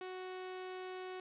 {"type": "tone", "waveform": "sawtooth", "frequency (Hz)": 370.3, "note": "F#4", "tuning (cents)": 1, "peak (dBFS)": -39, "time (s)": [0.01, 1.2], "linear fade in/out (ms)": 2, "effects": ["resampled to 8000 Hz", "11-bit"]}